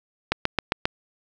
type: click train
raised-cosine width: 0.3 ms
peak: -4 dBFS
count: 5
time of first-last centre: 0.32-0.855 s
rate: 7.48 Hz
effects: none